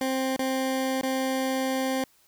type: tone with dropouts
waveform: 20% pulse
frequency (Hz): 263.1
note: C4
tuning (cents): +10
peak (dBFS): -20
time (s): 0.01-2.04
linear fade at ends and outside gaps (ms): 2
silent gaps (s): 0.364-0.392 / 1.012-1.032
effects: white hiss -62 dBFS RMS until 2.27 s